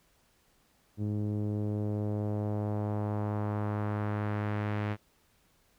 sawtooth tone with low-pass filter sweep, 104.5 Hz, G#2, 11 cents sharp, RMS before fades -32 dBFS, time 0.97-4.97 s, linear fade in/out 50 ms, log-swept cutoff 300 to 2300 Hz, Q 1.3, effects pink hiss -68 dBFS RMS until 5.78 s

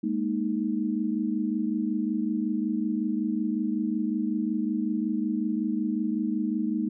sine chord, Ab suspended second, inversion none, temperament equal, 207.7 / 233.1 / 311.1 Hz, Ab3 / Bb3 / Eb4, 0 / 0 / 0 cents, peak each -29 dBFS, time 0.03-6.89 s, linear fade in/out 10 ms, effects none

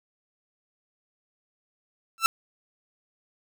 sawtooth tone with exponential growth, 1337 Hz, E6, 24 cents sharp, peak -9 dBFS, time 2.18-2.26 s, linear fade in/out 0 ms, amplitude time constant 16 ms, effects none

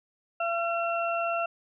harmonic tone, 679 Hz, F5, 49 cents flat, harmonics 1 / 2 / 4, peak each -28 / -31 / -34 dBFS, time 0.4-1.46 s, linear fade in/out 5 ms, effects none

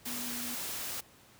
sine tone in noise, 242.5 Hz, B3, 31 cents flat, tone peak -42 dBFS, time 0.06-0.55 s, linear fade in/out 10 ms, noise white, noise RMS -38 dBFS, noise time 0.05-1.01 s, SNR -7 dB, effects pink hiss -59 dBFS RMS until 1.39 s + high-pass 60 Hz 12 dB/octave

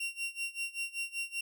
40% pulse tone with tremolo, 2750 Hz, F7, 27 cents flat, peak -31 dBFS, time 0-1.41 s, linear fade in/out 5 ms, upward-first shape sine, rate 5.2 Hz, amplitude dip 90%, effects none

